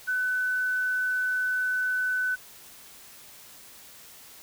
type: tone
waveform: sine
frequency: 1504 Hz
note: F#6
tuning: 28 cents sharp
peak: -24 dBFS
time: 0.07-2.36 s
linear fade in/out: 20 ms
effects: white hiss -49 dBFS RMS until 4.42 s